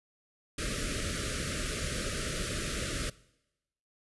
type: band-stop noise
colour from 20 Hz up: pink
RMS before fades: -34 dBFS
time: 0.58-3.1 s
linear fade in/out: 5 ms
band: 630 to 1200 Hz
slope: 96 dB/octave
effects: noise-tail reverb RT60 0.9 s tail -21 dB re dry + resampled to 24000 Hz